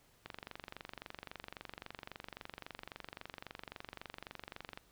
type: click train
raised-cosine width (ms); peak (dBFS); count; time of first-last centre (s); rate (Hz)
0.3; -28; 108; 0.26-4.775; 23.7
effects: pink hiss -68 dBFS RMS until 4.91 s

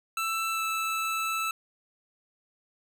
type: tone with pitch glide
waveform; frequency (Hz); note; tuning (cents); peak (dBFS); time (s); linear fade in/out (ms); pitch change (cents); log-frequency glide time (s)
25% pulse; 1328 to 1316.5; E6 to E6; +12 to -3; -24; 0.17-1.51; 2; -15; 0.52-0.61
effects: none

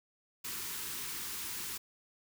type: band-stop noise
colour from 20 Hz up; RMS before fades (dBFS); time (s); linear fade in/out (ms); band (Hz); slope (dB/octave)
white; -40; 0.44-1.78; 10; 450 to 880; 48
effects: none

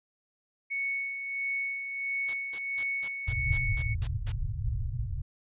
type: tone with tremolo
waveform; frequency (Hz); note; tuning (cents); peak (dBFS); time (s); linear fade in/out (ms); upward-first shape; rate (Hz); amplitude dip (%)
sine; 2217; C#7; 0; -28; 0.7-3.95; 20; sine; 1.5; 50
type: noise bursts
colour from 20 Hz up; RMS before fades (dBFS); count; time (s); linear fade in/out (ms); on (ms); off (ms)
white; -41; 9; 2.28-4.322; 5; 58; 190
type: low-pass noise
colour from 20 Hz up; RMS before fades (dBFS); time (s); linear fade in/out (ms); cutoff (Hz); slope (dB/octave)
white; -31; 3.27-5.22; 10; 130; 96
effects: resampled to 8000 Hz

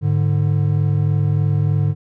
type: tone pair together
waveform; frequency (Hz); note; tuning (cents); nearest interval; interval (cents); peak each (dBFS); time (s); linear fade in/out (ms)
triangle; 104.58 / 147.9; G#2 / D3; +13 / +13; tritone; 600; -15; 0.01-1.95; 50
effects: none

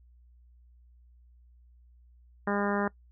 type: harmonic tone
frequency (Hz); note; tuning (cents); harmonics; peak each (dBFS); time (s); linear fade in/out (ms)
202.6; G#3; -43; 1 / 2 / 3 / 4 / 5 / 6 / 7 / 8 / 9; -30 / -33 / -35 / -36 / -37 / -38 / -38 / -39 / -40; 2.47-2.88; 5
effects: noise-tail reverb RT60 0.1 s tail -22 dB re dry + added 60 Hz sine -55 dBFS peak until 3.11 s

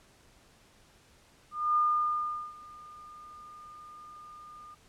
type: tone with ADSR envelope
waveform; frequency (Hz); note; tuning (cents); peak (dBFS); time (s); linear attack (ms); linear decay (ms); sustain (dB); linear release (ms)
sine; 1213; D#6; -44; -22; 1.51-4.75; 250; 770; -24; 15
effects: pink hiss -61 dBFS RMS until 4.88 s + low-pass 10000 Hz 12 dB/octave

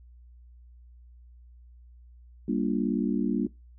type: chord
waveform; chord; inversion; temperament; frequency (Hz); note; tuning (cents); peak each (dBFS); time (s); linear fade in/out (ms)
sine; G minor seventh; none; just; 196 / 235.2 / 294 / 352.8; G3 / Bb3 / D4 / F4; 0 / +16 / +2 / +18; -30 / -28 / -29 / -34; 2.48-3.47; 5
effects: noise-tail reverb RT60 0.2 s tail -21 dB re dry + added 60 Hz sine -49 dBFS peak until 3.78 s

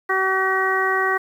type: harmonic tone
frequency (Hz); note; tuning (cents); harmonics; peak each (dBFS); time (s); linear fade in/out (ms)
380.3; F#4; +48; 1 / 2 / 3 / 4 / 5; -24 / -26 / -23 / -25 / -22; 0.09-1.18; 10
effects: 8-bit

